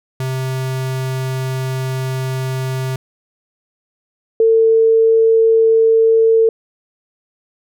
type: tone pair in turn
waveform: square / sine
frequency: 130.81 / 449.5 Hz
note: C3 / A4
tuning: 0 / +37 cents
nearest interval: octave + major sixth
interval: 2137 cents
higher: second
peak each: -19 / -8 dBFS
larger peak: second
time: 0.2-2.96 / 4.4-6.49 s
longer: first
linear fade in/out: 2 ms
effects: none